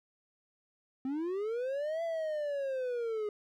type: linear two-way sweep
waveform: triangle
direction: up then down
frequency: 255.5 to 674 to 413.1 Hz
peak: -30 dBFS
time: 1.05-3.29 s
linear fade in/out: 2 ms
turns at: 2.03 s
effects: none